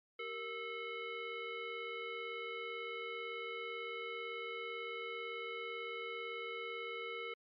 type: tone with frequency modulation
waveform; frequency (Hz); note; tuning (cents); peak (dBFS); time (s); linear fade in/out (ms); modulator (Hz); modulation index
sine; 1318.5; E6; 0; -40; 0.19-7.34; 5; 853; 1.7
effects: MP3 48 kbps